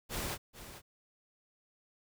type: noise with echo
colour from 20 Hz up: pink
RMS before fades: -37 dBFS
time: 0.09-0.38 s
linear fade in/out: 50 ms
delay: 440 ms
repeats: 1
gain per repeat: -12 dB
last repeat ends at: 0.82 s
effects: none